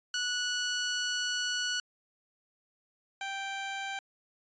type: tone pair in turn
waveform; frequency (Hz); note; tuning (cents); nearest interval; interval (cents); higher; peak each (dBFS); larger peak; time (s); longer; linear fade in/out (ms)
15% pulse; 1472 / 783.4; F#6 / G5; -9 / -1; major seventh; 1092; first; -23 / -28; first; 0.14-1.8 / 3.21-3.99; first; 2
effects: resampled to 16000 Hz